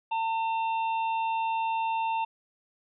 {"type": "harmonic tone", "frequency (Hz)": 900, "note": "A5", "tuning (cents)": 39, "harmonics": [1, 3, 4], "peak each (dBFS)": [-26, -37, -47], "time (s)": [0.11, 2.25], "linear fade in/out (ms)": 10, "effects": []}